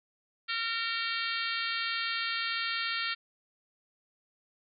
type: harmonic tone with a mistuned harmonic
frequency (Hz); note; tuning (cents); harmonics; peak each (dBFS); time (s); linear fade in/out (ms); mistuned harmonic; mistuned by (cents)
458.6; A#4; -28; 3 / 4 / 5 / 6 / 7 / 8 / 9 / 10; -36 / -37 / -38 / -39 / -39 / -40 / -41 / -41; 0.48-3.15; 20; 10; -25
effects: none